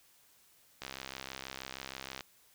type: click train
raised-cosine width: 0.2 ms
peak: -23 dBFS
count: 93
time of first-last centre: 0.82-2.208 s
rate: 66.3 Hz
effects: white hiss -65 dBFS RMS until 2.54 s